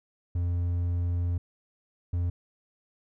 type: tone bursts at uneven times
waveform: triangle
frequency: 87.31 Hz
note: F2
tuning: in tune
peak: -23 dBFS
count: 2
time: 0.35-1.38 / 2.13-2.3 s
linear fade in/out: 5 ms
effects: none